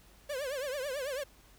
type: tone with vibrato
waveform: 45% pulse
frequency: 547 Hz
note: C#5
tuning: 23 cents flat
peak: -34 dBFS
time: 0.29-1.24 s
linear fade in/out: 10 ms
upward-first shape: triangle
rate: 9.1 Hz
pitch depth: 180 cents each way
effects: added 50 Hz sine -61 dBFS peak until 1.58 s + pink hiss -61 dBFS RMS until 1.58 s